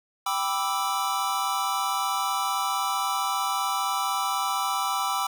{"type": "chord", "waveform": "square", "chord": "E minor seventh", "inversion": "first", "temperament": "equal", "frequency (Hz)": [784, 987.8, 1174.7, 1318.5], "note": ["G5", "B5", "D6", "E6"], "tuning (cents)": [0, 0, 0, 0], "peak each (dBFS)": -31, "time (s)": [0.26, 5.27], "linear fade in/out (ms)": 5, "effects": []}